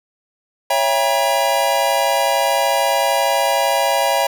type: chord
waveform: square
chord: C# diminished seventh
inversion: none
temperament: just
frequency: 554.4 / 665.2 / 798.3 / 957.9 Hz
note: C#5 / E5 / G5 / Bb5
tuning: 0 / +16 / +31 / +47 cents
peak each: -21 dBFS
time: 0.7-4.27 s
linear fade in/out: 5 ms
effects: none